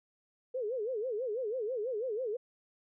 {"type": "tone with vibrato", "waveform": "sine", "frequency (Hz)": 466.2, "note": "A#4", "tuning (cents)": 0, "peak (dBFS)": -32, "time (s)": [0.54, 2.37], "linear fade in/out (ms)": 10, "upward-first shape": "sine", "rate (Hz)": 6.1, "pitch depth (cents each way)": 220, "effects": []}